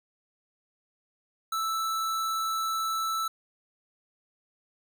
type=tone; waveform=square; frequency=1318.5 Hz; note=E6; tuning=in tune; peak=-28 dBFS; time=1.52-3.28 s; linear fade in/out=5 ms; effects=none